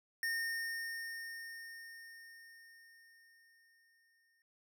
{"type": "tone with exponential decay", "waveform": "square", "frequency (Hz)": 1831, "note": "A#6", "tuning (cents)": -32, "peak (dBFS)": -34, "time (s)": [0.23, 4.42], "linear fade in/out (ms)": 1, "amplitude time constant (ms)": 910, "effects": []}